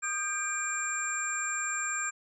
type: tone cluster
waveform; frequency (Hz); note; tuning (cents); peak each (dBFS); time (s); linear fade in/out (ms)
sine; 1228 / 1585 / 2376 / 7380; D#6 / G6 / D7 / A#8; -23 / +19 / +20 / -18; -37 / -35 / -38 / -33; 0.02-2.11; 20
effects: none